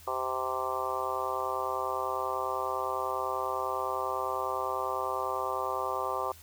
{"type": "harmonic tone", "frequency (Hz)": 130, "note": "C3", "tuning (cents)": -11, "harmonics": [3, 4, 5, 6, 7, 8, 9], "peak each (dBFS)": [-39, -37, -39, -38, -38, -36, -35], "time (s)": [0.07, 6.32], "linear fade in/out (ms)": 5, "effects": ["added 81 Hz sine -54 dBFS peak until 6.42 s", "white hiss -54 dBFS RMS until 6.42 s"]}